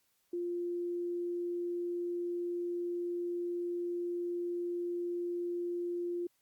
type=tone; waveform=sine; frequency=349.1 Hz; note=F4; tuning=1 cent flat; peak=-33 dBFS; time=0.33-6.27 s; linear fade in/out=5 ms; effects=white hiss -75 dBFS RMS until 6.41 s + Opus 48 kbps